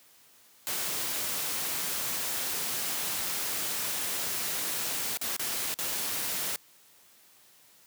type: noise with dropouts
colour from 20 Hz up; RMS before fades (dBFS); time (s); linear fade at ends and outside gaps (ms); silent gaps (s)
white; -32; 0.67-6.56; 0; 5.172-5.214 / 5.365-5.395 / 5.741-5.788
effects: white hiss -59 dBFS RMS until 7.86 s + high-pass 100 Hz 12 dB/octave